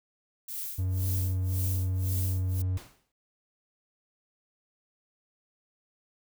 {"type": "noise with tremolo", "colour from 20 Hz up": "violet", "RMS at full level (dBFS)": -35, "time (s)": [0.48, 2.62], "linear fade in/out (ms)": 5, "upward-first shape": "sine", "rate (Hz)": 1.9, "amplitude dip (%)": 95}
{"type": "tone", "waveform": "triangle", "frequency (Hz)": 92.5, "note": "F#2", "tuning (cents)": 0, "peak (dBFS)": -24, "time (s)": [0.78, 2.78], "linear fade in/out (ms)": 10}
{"type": "noise with exponential decay", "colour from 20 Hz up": "pink", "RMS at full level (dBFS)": -43, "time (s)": [2.77, 3.12], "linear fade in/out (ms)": 2, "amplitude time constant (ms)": 74}
{"effects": []}